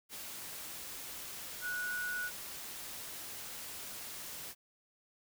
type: tone in noise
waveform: sine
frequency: 1467 Hz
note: F#6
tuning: 15 cents flat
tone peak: -35 dBFS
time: 1.61-2.31 s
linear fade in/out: 50 ms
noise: white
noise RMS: -45 dBFS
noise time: 0.09-4.55 s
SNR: +7 dB
effects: none